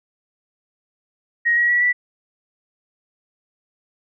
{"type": "tone with pitch steps", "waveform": "sine", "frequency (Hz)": [1883, 1909.3, 1935.9, 1963], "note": ["A#6", "A#6", "B6", "B6"], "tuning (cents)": [17, 41, -35, -11], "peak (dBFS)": -14, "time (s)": [1.45, 1.93], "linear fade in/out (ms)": 20, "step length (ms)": 120, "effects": []}